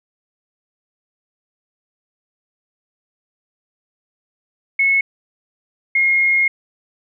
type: tone pair in turn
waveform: sine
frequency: 2191 / 2146 Hz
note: C#7 / C7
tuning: -21 / +43 cents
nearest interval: unison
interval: 36 cents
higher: first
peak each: -12 dBFS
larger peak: neither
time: 4.79-5.01 / 5.95-6.48 s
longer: second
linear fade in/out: 5 ms
effects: none